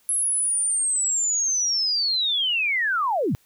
sine linear sweep, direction down, 11000 to 92.5 Hz, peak -20 dBFS, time 0.09-3.35 s, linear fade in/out 0 ms, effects white hiss -61 dBFS RMS until 3.45 s

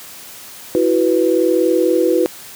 sine chord, E suspended second, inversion none, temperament equal, 329.6 / 370 / 493.9 Hz, E4 / F#4 / B4, 0 / 0 / 0 cents, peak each -16 dBFS, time 0.75-2.26 s, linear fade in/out 0 ms, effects white hiss -36 dBFS RMS until 2.55 s + high-pass 80 Hz 12 dB/octave

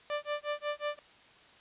sawtooth tone with tremolo, 590 Hz, D5, 8 cents sharp, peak -26 dBFS, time 0.1-0.99 s, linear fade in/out 0 ms, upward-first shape sine, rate 5.5 Hz, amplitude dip 100%, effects white hiss -58 dBFS RMS until 1.6 s + resampled to 8000 Hz

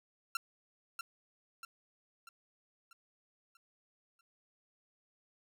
sawtooth tone with echo, 1363 Hz, F6, 43 cents flat, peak -29 dBFS, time 0.35-0.37 s, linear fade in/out 2 ms, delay 640 ms, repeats 6, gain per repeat -6 dB, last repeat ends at 4.21 s, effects none

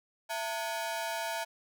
sawtooth ring-modulated tone, 787 Hz, G5, 7 cents sharp, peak -26 dBFS, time 0.29-1.45 s, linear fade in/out 20 ms, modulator 120 Hz, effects none

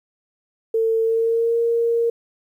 sine tone with pitch glide, 450 to 465.3 Hz, A4 to A#4, +39 to -3 cents, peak -16 dBFS, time 0.74-2.1 s, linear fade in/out 5 ms, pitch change +58 cents, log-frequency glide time 1.03-1.58 s, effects 9-bit

